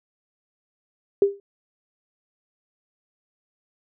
sine tone with exponential decay, 399.5 Hz, G4, 33 cents sharp, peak -10 dBFS, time 1.22-1.4 s, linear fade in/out 2 ms, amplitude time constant 38 ms, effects none

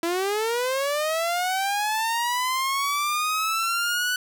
sawtooth linear sweep, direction up, 329.6 to 1494 Hz, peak -19 dBFS, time 0.03-4.16 s, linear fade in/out 2 ms, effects none

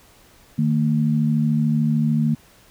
sine tone pair together, 153.5 / 227 Hz, D#3 / A#3, -23 / -46 cents, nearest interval perfect fifth, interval 677 cents, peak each -19 dBFS, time 0.58-2.35 s, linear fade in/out 10 ms, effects pink hiss -52 dBFS RMS until 2.7 s

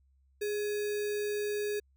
sine tone with sample-and-hold, 415.3 Hz, G#4, in tune, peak -30 dBFS, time 0.41-1.8 s, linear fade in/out 10 ms, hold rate 2100 Hz, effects added 67 Hz sine -64 dBFS peak until 1.96 s

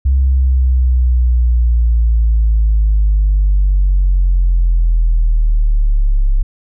sine linear sweep, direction down, 67.1 to 33.45 Hz, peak -7 dBFS, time 0.05-6.43 s, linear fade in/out 10 ms, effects tanh soft clip ceiling -5 dBFS

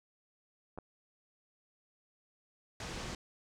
clicks, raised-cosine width 1 ms, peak -37 / -28 dBFS, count 2, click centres 0.776 / 0.786 s
pink low-pass noise, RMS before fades -42 dBFS, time 2.8-3.15 s, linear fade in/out 2 ms, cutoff 7400 Hz, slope 24 dB/octave
effects none

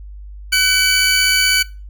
20% pulse tone pair together, 1500 / 2288 Hz, F#6 / D7, +23 / -46 cents, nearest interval perfect fifth, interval 731 cents, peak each -10 dBFS, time 0.52-1.63 s, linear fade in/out 10 ms, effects noise-tail reverb RT60 0.3 s tail -21 dB re dry + added 50 Hz sine -31 dBFS peak until 1.89 s

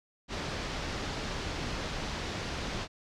pink low-pass noise, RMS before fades -36 dBFS, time 0.28-2.88 s, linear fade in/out 50 ms, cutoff 5800 Hz, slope 24 dB/octave, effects none

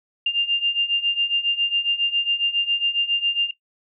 sine beating tone pair, 2794 / 2801.3 Hz, F7 / F7, 0 / +5 cents, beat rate 7.3 Hz, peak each -23 / -20 dBFS, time 0.26-3.51 s, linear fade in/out 5 ms, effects noise-tail reverb RT60 0.1 s tail -17 dB re dry

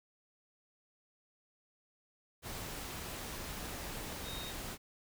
sine tone in noise, 3729 Hz, A#7, in tune, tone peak -45 dBFS, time 4.23-4.54 s, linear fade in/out 50 ms, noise pink, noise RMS -43 dBFS, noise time 2.42-4.78 s, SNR -5 dB, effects none

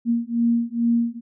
sine beating tone pair, 233.1 / 235.4 Hz, A#3 / A#3, 0 / +17 cents, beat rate 2.3 Hz, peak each -21 dBFS, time 0.05-1.21 s, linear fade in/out 50 ms, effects none

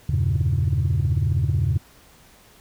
sine chord, E diminished seventh, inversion none, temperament equal, 82.41 / 98 / 116.54 / 138.59 Hz, E2 / G2 / Bb2 / Db3, 0 / 0 / 0 / 0 cents, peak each -22 / -22 / -24 / -22 dBFS, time 0.09-1.78 s, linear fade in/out 5 ms, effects tanh soft clip ceiling -13 dBFS + pink hiss -52 dBFS RMS until 2.6 s

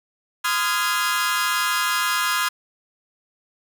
sawtooth chord, F minor seventh, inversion second, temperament equal with one note detuned, 1025 / 1244.5 / 1396.9 / 1661.2 Hz, C6 / Eb6 / F6 / Ab6, -36 / 0 / 0 / 0 cents, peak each -22 dBFS, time 0.44-2.49 s, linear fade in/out 10 ms, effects none

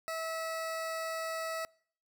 20% pulse tone, 649 Hz, E5, 27 cents flat, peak -30 dBFS, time 0.08-1.65 s, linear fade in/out 0 ms, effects noise-tail reverb RT60 0.6 s tail -26 dB re dry

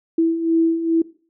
sine beating tone pair, 327 / 329.4 Hz, E4 / E4, -14 / -1 cents, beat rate 2.4 Hz, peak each -22 / -16 dBFS, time 0.18-1.02 s, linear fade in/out 5 ms, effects noise-tail reverb RT60 0.4 s tail -19 dB re dry

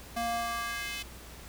square tone with high-pass filter sweep, 233.1 Hz, A#3, in tune, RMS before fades -34 dBFS, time 0.16-1.03 s, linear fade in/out 10 ms, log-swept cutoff 480 to 2800 Hz, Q 1.9, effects added 60 Hz sine -49 dBFS peak until 1.48 s + pink hiss -49 dBFS RMS until 1.48 s

